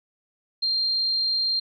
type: tone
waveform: sine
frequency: 4186 Hz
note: C8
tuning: in tune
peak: -21 dBFS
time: 0.62-1.6 s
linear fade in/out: 10 ms
effects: none